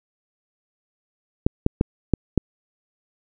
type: clicks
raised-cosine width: 3 ms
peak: -3 dBFS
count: 5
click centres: 1.465 / 1.664 / 1.811 / 2.137 / 2.377 s
effects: none